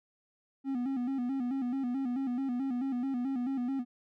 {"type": "tone with vibrato", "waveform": "triangle", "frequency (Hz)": 257.4, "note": "C4", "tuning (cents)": -28, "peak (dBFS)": -28, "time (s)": [0.64, 3.85], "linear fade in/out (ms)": 50, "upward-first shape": "square", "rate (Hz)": 4.6, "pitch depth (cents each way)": 90, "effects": []}